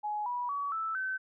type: tone with pitch steps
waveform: sine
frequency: 840 / 976.1 / 1134.3 / 1318.1 / 1531.7 Hz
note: G#5 / B5 / C#6 / E6 / G6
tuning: +19 / -21 / +39 / -1 / -41 cents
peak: -31 dBFS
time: 0.03-1.18 s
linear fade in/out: 20 ms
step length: 230 ms
effects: none